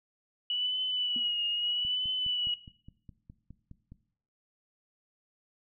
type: tone with vibrato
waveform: sine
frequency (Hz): 2939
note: F#7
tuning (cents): -12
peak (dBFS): -28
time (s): 0.5-2.54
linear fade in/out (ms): 2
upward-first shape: triangle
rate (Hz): 0.78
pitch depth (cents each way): 57
type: tone with exponential decay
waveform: sine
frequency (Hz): 240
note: B3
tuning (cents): -49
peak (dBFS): -35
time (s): 1.16-1.25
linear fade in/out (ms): 2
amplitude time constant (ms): 18
type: click train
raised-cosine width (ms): 5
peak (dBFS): -35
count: 11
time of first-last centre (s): 1.85-3.92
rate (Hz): 4.83
effects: noise-tail reverb RT60 0.6 s tail -17 dB re dry